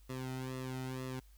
sawtooth tone with flanger, 129.6 Hz, C3, 16 cents flat, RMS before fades -41 dBFS, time 0.09-1.2 s, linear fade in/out 10 ms, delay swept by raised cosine 1.3 to 1.81 ms, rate 2.1 Hz, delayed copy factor -0.85, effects added 50 Hz sine -57 dBFS peak until 1.37 s + white hiss -70 dBFS RMS until 1.37 s

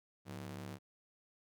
sawtooth ring-modulated tone, 141.5 Hz, C#3, 36 cents sharp, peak -37 dBFS, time 0.25-0.79 s, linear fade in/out 50 ms, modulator 38.1 Hz, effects none

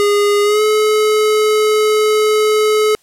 square tone with pitch glide, 410 to 428.2 Hz, G#4 to A4, -22 to -47 cents, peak -11 dBFS, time 0-2.95 s, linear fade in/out 0 ms, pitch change +75 cents, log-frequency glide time 0.43-0.62 s, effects white hiss -54 dBFS RMS until 3.02 s + low-pass 12000 Hz 12 dB/octave

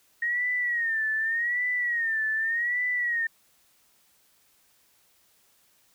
sine tone with vibrato, 1864.7 Hz, A#6, in tune, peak -24 dBFS, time 0.22-3.27 s, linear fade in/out 5 ms, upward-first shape sine, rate 0.85 Hz, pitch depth 110 cents each way, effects white hiss -64 dBFS RMS until 5.94 s

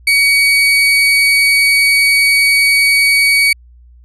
35% pulse tone, 2255 Hz, C#7, 29 cents sharp, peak -6 dBFS, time 0.07-3.53 s, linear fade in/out 5 ms, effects added 60 Hz sine -39 dBFS peak until 4.04 s + resampled to 32000 Hz

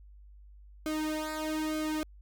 sawtooth tone with flanger, 310 Hz, D#4, 6 cents flat, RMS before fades -33 dBFS, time 0.86-2.03 s, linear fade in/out 0 ms, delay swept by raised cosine 1.1 to 2.9 ms, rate 1.1 Hz, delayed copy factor -0.9, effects added 50 Hz sine -50 dBFS peak until 2.21 s

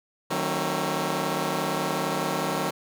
10% pulse chord, D# diminished seventh, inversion none, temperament just, 155.56 / 186.68 / 224 / 268.8 Hz, D#3 / F#3 / A3 / C4, 0 / +16 / +31 / +47 cents, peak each -22 / -22 / -26 / -23 dBFS, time 0.3-2.71 s, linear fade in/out 10 ms, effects none

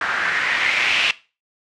blue noise with low-pass filter sweep, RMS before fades -20 dBFS, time 0.01-1.11 s, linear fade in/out 2 ms, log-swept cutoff 1500 to 2700 Hz, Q 3.5, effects noise-tail reverb RT60 0.3 s tail -18 dB re dry + low-pass 7000 Hz 12 dB/octave

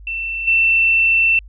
sine tone with level steps, 2683 Hz, E7, 30 cents sharp, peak -21 / -11 dBFS, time 0.07-1.39 s, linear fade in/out 2 ms, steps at 0.47 s, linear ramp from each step 10 ms, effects added 50 Hz sine -36 dBFS peak until 1.48 s

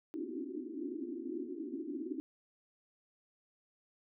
white band-pass noise, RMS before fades -41 dBFS, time 0.14-2.2 s, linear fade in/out 0 ms, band 250 to 370 Hz, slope 96 dB/octave, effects none

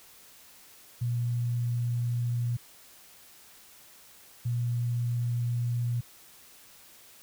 sine tone pair in turn, 120 / 120 Hz, B2 / B2, -49 / -49 cents, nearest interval unison, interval 0 cents, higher neither, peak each -26 dBFS, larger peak neither, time 1.01-2.57 / 4.45-6.01 s, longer neither, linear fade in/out 10 ms, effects white hiss -54 dBFS RMS until 7.22 s

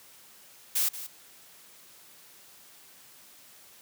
blue noise with echo, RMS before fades -26 dBFS, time 0.75-0.89 s, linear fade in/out 10 ms, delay 180 ms, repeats 1, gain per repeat -13 dB, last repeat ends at 1.07 s, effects white hiss -54 dBFS RMS until 3.81 s + high-pass 100 Hz 12 dB/octave

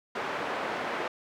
pink band-pass noise, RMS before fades -33 dBFS, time 0.15-1.08 s, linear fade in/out 5 ms, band 410 to 1900 Hz, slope 12 dB/octave, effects none

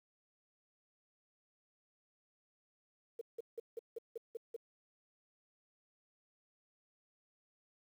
sine tone bursts, 460.2 Hz, A#4, 22 cents flat, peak -39 dBFS, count 8, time 3.19-4.564 s, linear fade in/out 5 ms, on 23 ms, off 170 ms, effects 11-bit

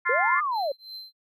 harmonic tone, 349.2 Hz, F4, in tune, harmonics 3 / 4 / 5 / 6, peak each -27 / -27 / -27 / -27 dBFS, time 0.05-0.41 s, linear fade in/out 20 ms
sine linear two-way sweep, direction up then down, 445 to 1239 to 521 Hz, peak -24 dBFS, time 0.09-0.72 s, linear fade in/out 5 ms, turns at 0.41 s
triangle tone with tremolo, 4101 Hz, C8, 36 cents flat, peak -34 dBFS, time 0.51-1.13 s, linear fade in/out 50 ms, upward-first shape triangle, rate 2.8 Hz, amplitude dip 100%
effects none

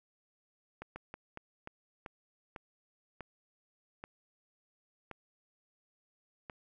slowing click train, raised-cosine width 0.5 ms, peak -28 dBFS, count 11, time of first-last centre 0.82-6.498 s, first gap 140 ms, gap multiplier 1.29, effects none

